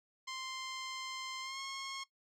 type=tone with pitch glide; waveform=10% pulse; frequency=1046.5 to 1082.2 Hz; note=C6 to C#6; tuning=0 to -42 cents; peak=-32 dBFS; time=0.27-2.04 s; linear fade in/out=10 ms; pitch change=+58 cents; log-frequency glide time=1.41-1.6 s; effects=noise-tail reverb RT60 0.1 s tail -17 dB re dry + low-pass 7000 Hz 12 dB/octave